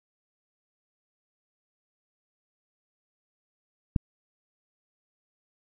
click, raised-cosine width 5 ms, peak -10 dBFS, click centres 3.962 s, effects none

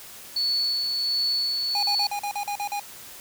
sine tone with tremolo, 4435 Hz, C#8, in tune, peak -21 dBFS, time 0.36-2.07 s, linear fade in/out 5 ms, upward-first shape sine, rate 1.4 Hz, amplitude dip 30%
square tone bursts, 818 Hz, G#5, 26 cents flat, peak -27 dBFS, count 9, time 1.75-2.797 s, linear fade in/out 2 ms, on 79 ms, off 42 ms
effects white hiss -43 dBFS RMS until 3.2 s

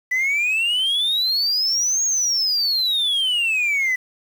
sine exponential two-way sweep, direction up then down, 1975.5 to 6645 to 1975.5 Hz, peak -15 dBFS, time 0.11-3.96 s, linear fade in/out 10 ms, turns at 2.04 s, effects tanh soft clip ceiling -16 dBFS + 7-bit

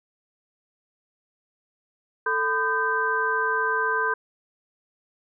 sine tone cluster, 442 / 1010 / 1217 / 1558 Hz, A4 / B5 / D#6 / G6, +8 / +39 / -39 / -11 cents, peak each -29 / -26 / -32 / -24 dBFS, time 2.26-4.14 s, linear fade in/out 5 ms, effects none

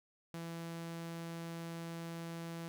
sawtooth tone, 167 Hz, E3, 23 cents sharp, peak -38 dBFS, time 0.34-2.68 s, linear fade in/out 0 ms, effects none

